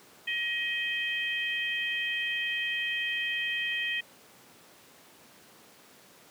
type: harmonic tone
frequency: 631 Hz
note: D#5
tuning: 24 cents sharp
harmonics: 3 / 4 / 5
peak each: -32 / -33 / -34 dBFS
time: 0.27-4.01 s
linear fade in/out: 10 ms
effects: pink hiss -55 dBFS RMS until 6.3 s + high-pass 200 Hz 12 dB/octave